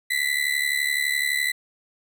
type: ring-modulated tone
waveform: 35% pulse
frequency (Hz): 1995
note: B6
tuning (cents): +17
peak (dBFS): -17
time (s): 0.1-1.52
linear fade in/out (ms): 10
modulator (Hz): 35.9
effects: none